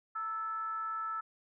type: tone with frequency modulation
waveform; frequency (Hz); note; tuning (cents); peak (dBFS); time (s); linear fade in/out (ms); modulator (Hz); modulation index
sine; 1318.5; E6; 0; -34; 0.15-1.21; 10; 407; 0.34
effects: none